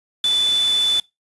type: tone in noise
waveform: sine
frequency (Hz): 3493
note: A7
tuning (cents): -13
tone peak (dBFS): -15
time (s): 0.24-1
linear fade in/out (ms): 2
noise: white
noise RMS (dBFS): -30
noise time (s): 0.24-1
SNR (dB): +12
effects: noise-tail reverb RT60 0.2 s tail -22 dB re dry + resampled to 24000 Hz